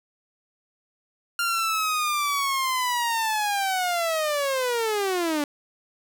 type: linear sweep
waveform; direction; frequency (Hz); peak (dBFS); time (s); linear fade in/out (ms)
sawtooth; down; 1400 to 284.5; -19; 1.39-5.44; 2
effects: none